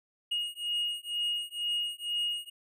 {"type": "beating tone pair", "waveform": "triangle", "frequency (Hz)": [2869, 2871.1], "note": ["F7", "F7"], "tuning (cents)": [46, 47], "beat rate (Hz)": 2.1, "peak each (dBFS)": [-32, -32], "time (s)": [0.31, 2.5], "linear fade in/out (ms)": 10, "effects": []}